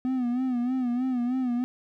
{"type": "tone with vibrato", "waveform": "triangle", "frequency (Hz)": 250, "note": "B3", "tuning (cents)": 21, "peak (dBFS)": -22, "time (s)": [0.05, 1.64], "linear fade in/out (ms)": 0, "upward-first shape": "sine", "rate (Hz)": 3.2, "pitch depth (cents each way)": 78, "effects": []}